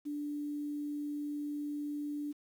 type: tone with quantisation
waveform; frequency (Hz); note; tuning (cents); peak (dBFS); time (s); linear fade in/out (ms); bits
sine; 293.2; D4; -3; -35; 0.05-2.33; 20; 10
effects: none